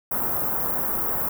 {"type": "band-stop noise", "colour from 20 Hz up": "white", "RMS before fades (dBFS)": -25, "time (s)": [0.11, 1.29], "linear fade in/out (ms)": 5, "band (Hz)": [1300, 14000], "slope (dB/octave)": 24, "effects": []}